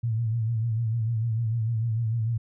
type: tone with vibrato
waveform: sine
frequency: 113.6 Hz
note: A#2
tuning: 44 cents flat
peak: -23 dBFS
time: 0.03-2.38 s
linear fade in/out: 10 ms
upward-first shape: sine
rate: 6.7 Hz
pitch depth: 73 cents each way
effects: none